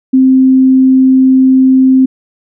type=tone; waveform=sine; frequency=261.6 Hz; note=C4; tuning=in tune; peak=-3 dBFS; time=0.13-2.06 s; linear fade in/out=10 ms; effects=none